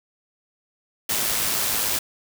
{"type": "noise with amplitude modulation", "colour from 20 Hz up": "white", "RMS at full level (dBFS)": -22, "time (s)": [1.09, 1.99], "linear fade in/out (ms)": 5, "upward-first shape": "sine", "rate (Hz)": 107, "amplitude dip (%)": 35, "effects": []}